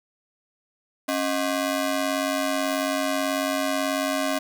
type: ring-modulated tone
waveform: sawtooth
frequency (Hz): 450.3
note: A4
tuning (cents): +40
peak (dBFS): -16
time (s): 1.08-4.39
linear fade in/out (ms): 10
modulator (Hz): 176
effects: none